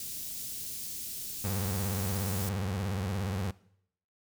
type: band-stop noise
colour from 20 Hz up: white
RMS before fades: -39 dBFS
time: 0-2.49 s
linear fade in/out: 2 ms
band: 260 to 4500 Hz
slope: 12 dB/octave
type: tone with vibrato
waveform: 30% pulse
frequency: 96.1 Hz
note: G2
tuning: 34 cents flat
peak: -28 dBFS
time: 1.44-3.51 s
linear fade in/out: 5 ms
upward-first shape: sine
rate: 17 Hz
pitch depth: 160 cents each way
effects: noise-tail reverb RT60 0.7 s tail -20 dB re dry